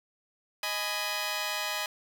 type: chord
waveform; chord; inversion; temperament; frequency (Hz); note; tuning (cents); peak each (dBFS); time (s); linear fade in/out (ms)
10% pulse; G# minor; second; just; 623 / 830.6 / 996.7; D#5 / G#5 / B5; +2 / 0 / +16; -27; 0.63-1.86; 2
effects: none